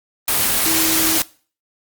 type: tone in noise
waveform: sine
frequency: 322 Hz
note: E4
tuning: 41 cents flat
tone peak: -22 dBFS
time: 0.66-1.18 s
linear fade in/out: 2 ms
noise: white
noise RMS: -17 dBFS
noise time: 0.28-1.22 s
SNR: -8 dB
effects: noise-tail reverb RT60 0.4 s tail -21 dB re dry + Opus 24 kbps